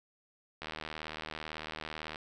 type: click train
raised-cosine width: 0.3 ms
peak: -23 dBFS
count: 121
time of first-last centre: 0.62-2.158 s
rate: 78 Hz
effects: none